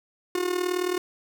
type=tone with amplitude modulation; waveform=45% pulse; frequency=360 Hz; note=F#4; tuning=47 cents flat; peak=-21 dBFS; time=0.35-0.98 s; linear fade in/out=2 ms; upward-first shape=sine; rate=38.9 Hz; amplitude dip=75%; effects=none